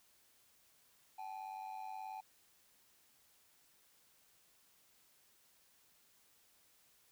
triangle ring-modulated tone, 813 Hz, G#5, 37 cents flat, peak -39 dBFS, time 1.18-2.21 s, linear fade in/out 10 ms, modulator 49.3 Hz, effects white hiss -70 dBFS RMS until 7.11 s

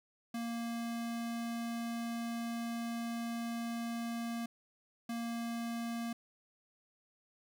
square tone bursts at uneven times, 232.9 Hz, A#3, 1 cent flat, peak -37 dBFS, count 2, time 0.34-4.46 / 5.09-6.13 s, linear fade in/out 5 ms, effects none

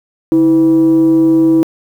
sine tone with frequency modulation, 324.2 Hz, E4, 29 cents flat, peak -5 dBFS, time 0.32-1.63 s, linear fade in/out 0 ms, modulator 181 Hz, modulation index 0.28, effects tanh soft clip ceiling -3 dBFS + 7-bit

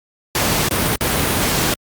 pink noise with dropouts, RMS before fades -17 dBFS, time 0.35-1.74 s, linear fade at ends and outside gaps 2 ms, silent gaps 0.687-0.709 / 0.959-1.008 s, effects high-pass 60 Hz 12 dB/octave + Opus 48 kbps

